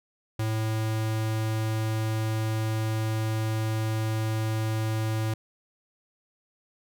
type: tone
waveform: square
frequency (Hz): 110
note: A2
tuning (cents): 0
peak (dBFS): -26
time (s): 0.39-5.34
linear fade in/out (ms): 5
effects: none